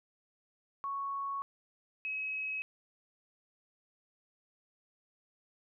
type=tone pair in turn; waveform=sine; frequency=1108.7 / 2557 Hz; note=C#6 / D#7; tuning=0 / +47 cents; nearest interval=octave + major second; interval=1447 cents; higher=second; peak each=-34 / -34 dBFS; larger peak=neither; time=0.84-1.42 / 2.05-2.62 s; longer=first; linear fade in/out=0 ms; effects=none